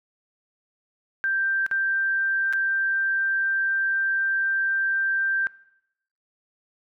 sine tone with dropouts, 1574 Hz, G6, 7 cents sharp, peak -21 dBFS, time 1.24-5.47 s, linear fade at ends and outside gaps 0 ms, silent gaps 1.664-1.713 / 2.527-2.534 s, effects noise-tail reverb RT60 0.8 s tail -20 dB re dry

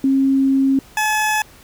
sine / 20% pulse tone pair in turn, 269.8 / 856.6 Hz, C#4 / A5, -47 / -47 cents, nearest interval octave + minor sixth, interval 2000 cents, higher second, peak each -12 / -11 dBFS, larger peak second, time 0.04-0.79 / 0.97-1.42 s, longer first, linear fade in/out 2 ms, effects pink hiss -46 dBFS RMS until 1.63 s

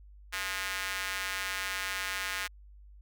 square tone with high-pass filter, 96 Hz, G2, 36 cents flat, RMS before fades -35 dBFS, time 0.32-2.48 s, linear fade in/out 20 ms, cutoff 1700 Hz, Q 1.6, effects added 50 Hz sine -50 dBFS peak until 3.01 s

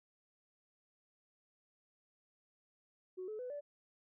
sine tone with pitch steps, 370 / 430 / 499.6 / 580.6 Hz, F#4 / A4 / B4 / D5, 0 / -40 / +20 / -20 cents, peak -40 dBFS, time 3.17-3.61 s, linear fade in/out 20 ms, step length 110 ms, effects tanh soft clip ceiling -36 dBFS

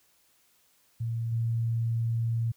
sine tone with level steps, 115.2 Hz, A#2, 20 cents flat, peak -28 / -25 dBFS, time 1-2.52 s, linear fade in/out 10 ms, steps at 1.32 s, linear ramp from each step 5 ms, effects white hiss -66 dBFS RMS until 2.56 s

